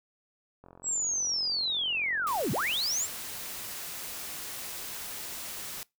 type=click train; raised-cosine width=1 ms; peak=-36 dBFS; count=95; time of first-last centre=0.64-2.762 s; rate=44.3 Hz
type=linear two-way sweep; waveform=sine; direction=down then up; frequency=7800 to 100 to 7800 Hz; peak=-27 dBFS; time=0.83-3.08 s; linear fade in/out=50 ms; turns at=2.52 s
type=noise; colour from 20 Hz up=white; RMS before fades=-39 dBFS; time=2.27-5.83 s; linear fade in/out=0 ms
effects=noise-tail reverb RT60 0.2 s tail -23 dB re dry